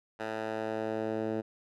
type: tone with band-pass filter sweep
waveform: 10% pulse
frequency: 110 Hz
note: A2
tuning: in tune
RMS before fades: -34 dBFS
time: 0.19-1.42 s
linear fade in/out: 20 ms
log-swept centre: 1100 to 350 Hz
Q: 0.87
effects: none